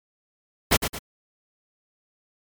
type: noise with echo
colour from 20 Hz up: pink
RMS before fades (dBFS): -17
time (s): 0.71-0.77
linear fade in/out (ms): 10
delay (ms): 110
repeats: 2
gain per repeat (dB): -8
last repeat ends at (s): 0.99
effects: MP3 96 kbps